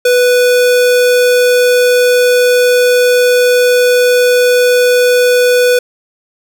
square tone, 493.9 Hz, B4, in tune, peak -7 dBFS, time 0.05-5.79 s, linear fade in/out 5 ms, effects none

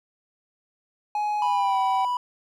triangle tone with pitch glide, 838 to 768.4 Hz, G#5 to G5, +15 to -35 cents, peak -21 dBFS, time 1.15-2.05 s, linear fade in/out 2 ms, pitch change -150 cents, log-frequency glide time 1.42-1.78 s
triangle tone, 985 Hz, B5, 5 cents flat, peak -21 dBFS, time 1.42-2.17 s, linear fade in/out 2 ms
effects none

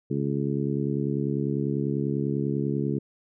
harmonic tone, 70.1 Hz, C#2, 20 cents sharp, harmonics 2 / 3 / 4 / 5 / 6, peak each -28 / -30 / -31 / -32 / -33 dBFS, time 0.1-2.99 s, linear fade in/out 10 ms, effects none

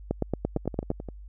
two click trains, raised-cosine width 2 ms, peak -23 / -12 dBFS, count 7 / 8, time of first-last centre 0.57-1.087 / 0.11-0.904 s, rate 11.6 / 8.82 Hz, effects added 50 Hz sine -41 dBFS peak until 1.28 s

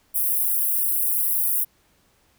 white high-pass noise, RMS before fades -22 dBFS, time 0.14-1.65 s, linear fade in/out 20 ms, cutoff 10000 Hz, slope 48 dB/octave, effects pink hiss -62 dBFS RMS until 2.38 s

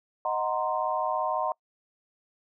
sine chord, C half-diminished seventh, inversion first, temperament equal, 622.3 / 740 / 932.3 / 1046.5 Hz, Eb5 / Gb5 / Bb5 / C6, 0 / 0 / 0 / 0 cents, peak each -31 dBFS, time 0.25-1.52 s, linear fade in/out 2 ms, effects noise-tail reverb RT60 0.1 s tail -25 dB re dry

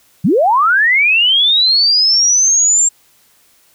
sine linear sweep, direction up, 135.5 to 7459 Hz, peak -8 dBFS, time 0.24-2.89 s, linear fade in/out 10 ms, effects white hiss -52 dBFS RMS until 3.74 s

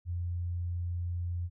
sine tone, 87.31 Hz, F2, in tune, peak -31 dBFS, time 0.05-1.5 s, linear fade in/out 50 ms, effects none

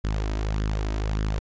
sawtooth tone with flanger, 52.6 Hz, G#1, 23 cents sharp, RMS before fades -26 dBFS, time 0.04-1.39 s, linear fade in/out 0 ms, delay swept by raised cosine 0.59 to 3.19 ms, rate 1.7 Hz, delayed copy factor +0.55, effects resampled to 16000 Hz

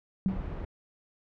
sine tone with exponential decay, 190 Hz, F#3, 46 cents sharp, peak -20 dBFS, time 0.26-0.46 s, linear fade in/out 0 ms, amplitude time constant 43 ms
brown noise, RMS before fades -36 dBFS, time 0.28-0.65 s, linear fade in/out 5 ms
effects low-pass 2000 Hz 12 dB/octave

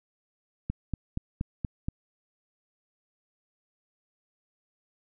click train, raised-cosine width 5 ms, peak -17 dBFS, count 6, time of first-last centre 0.7-1.885 s, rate 4.22 Hz, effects none

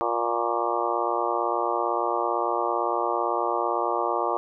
harmonic tone with a mistuned harmonic, 117.8 Hz, A#2, 19 cents sharp, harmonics 3 / 4 / 5 / 6 / 7 / 8 / 9 / 10, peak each -31 / -31 / -31 / -31 / -31 / -31 / -31 / -31 dBFS, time 0.01-4.37 s, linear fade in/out 0 ms, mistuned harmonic 9, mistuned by +47 cents, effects none

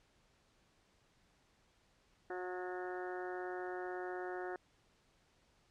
harmonic tone with a mistuned harmonic, 181.6 Hz, F#3, 32 cents flat, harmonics 2 / 3 / 4 / 5 / 6 / 7 / 8 / 9 / 10, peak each -42 / -51 / -46 / -55 / -57 / -56 / -51 / -55 / -54 dBFS, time 2.3-4.56 s, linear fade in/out 2 ms, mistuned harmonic 9, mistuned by +26 cents, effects pink hiss -72 dBFS RMS until 5.7 s + low-pass 7000 Hz 12 dB/octave

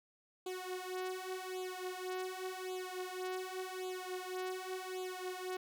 sawtooth tone with flanger, 370 Hz, F#4, in tune, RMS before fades -42 dBFS, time 0.46-5.57 s, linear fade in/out 5 ms, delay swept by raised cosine 0.27 to 5.47 ms, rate 0.88 Hz, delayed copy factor +0.9, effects none

